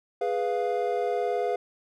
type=chord; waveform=triangle; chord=F diminished; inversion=first; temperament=equal; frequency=415.3 / 493.9 / 698.5 Hz; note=Ab4 / Cb5 / F5; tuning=0 / 0 / 0 cents; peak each=-27 dBFS; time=0.21-1.56 s; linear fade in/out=5 ms; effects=none